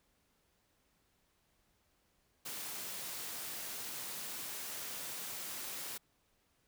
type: high-pass noise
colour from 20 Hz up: white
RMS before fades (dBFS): -43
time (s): 2.45-5.98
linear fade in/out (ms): 10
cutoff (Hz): 110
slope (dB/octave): 12
effects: pink hiss -75 dBFS RMS until 6.67 s